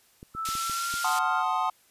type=clicks; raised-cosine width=3 ms; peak=-30 dBFS; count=6; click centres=0.229 / 0.35 / 0.489 / 0.553 / 0.697 / 0.94 s
type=tone with pitch glide; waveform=sine; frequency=1318.5 to 1389.7 Hz; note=E6 to F6; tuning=0 to -9 cents; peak=-29 dBFS; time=0.34-1.44 s; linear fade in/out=50 ms; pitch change=+91 cents; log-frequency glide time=0.46-0.94 s
type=band-pass noise; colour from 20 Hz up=pink; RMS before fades=-35 dBFS; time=0.45-1.19 s; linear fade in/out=2 ms; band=3700 to 11000 Hz; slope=12 dB/octave
type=chord; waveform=triangle; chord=F# diminished seventh; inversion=none; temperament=equal; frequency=740 / 880 / 1046.5 / 1244.5 Hz; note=F#5 / A5 / C6 / Eb6; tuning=0 / 0 / 0 / 0 cents; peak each=-28 dBFS; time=1.04-1.7 s; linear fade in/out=5 ms
effects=white hiss -62 dBFS RMS until 1.9 s + resampled to 32000 Hz